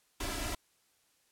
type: noise with comb filter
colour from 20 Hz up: pink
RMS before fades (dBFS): -36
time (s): 0.2-0.55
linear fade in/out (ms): 5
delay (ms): 3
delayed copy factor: +1
effects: white hiss -71 dBFS RMS until 1.31 s + low-pass 12000 Hz 12 dB/octave